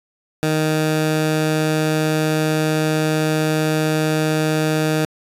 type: tone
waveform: 15% pulse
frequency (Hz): 155.56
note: D#3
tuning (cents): 0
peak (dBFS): -10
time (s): 0.43-5.05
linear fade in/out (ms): 0
effects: resampled to 32000 Hz